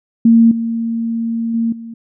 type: tone with level steps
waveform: sine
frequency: 229.3 Hz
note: A#3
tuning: 28 cents flat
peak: -5 / -16 / -13 / -27 dBFS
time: 0.25-1.94 s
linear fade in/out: 5 ms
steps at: 0.51 / 1.54 / 1.72 s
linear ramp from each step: 5 ms
effects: none